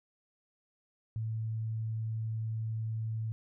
sine tone, 111.1 Hz, A2, 17 cents sharp, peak -32 dBFS, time 1.16-3.32 s, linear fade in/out 0 ms, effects none

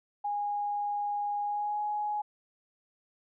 sine tone with pitch glide, 822 to 836.4 Hz, G#5 to G#5, -18 to +12 cents, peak -29 dBFS, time 0.24-2.22 s, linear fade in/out 10 ms, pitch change +30 cents, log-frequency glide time 1.42-1.81 s, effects none

